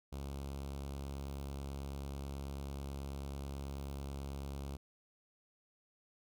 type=tone with notch filter; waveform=sawtooth; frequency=69.2 Hz; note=C#2; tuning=2 cents flat; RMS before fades=-43 dBFS; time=0.12-4.77 s; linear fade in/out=10 ms; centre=1800 Hz; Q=1.4; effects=none